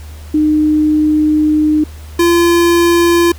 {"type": "tone pair in turn", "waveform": ["sine", "square"], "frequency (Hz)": [305.1, 342.7], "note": ["D#4", "F4"], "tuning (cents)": [-34, -33], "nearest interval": "major second", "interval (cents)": 201, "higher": "second", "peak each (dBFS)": -8, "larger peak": "neither", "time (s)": [[0.34, 1.84], [2.19, 3.32]], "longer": "first", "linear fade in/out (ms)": 5, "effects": ["added 76 Hz sine -28 dBFS peak until 3.38 s", "pink hiss -40 dBFS RMS until 3.38 s"]}